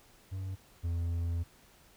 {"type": "tone pair in turn", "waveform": "triangle", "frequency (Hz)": [95, 84.9], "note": ["F#2", "F2"], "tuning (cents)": [46, -48], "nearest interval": "major second", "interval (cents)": 194, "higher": "first", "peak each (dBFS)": [-33, -28], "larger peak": "second", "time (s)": [[0.31, 0.56], [0.83, 1.44]], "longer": "second", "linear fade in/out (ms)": 20, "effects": ["pink hiss -61 dBFS RMS until 1.96 s"]}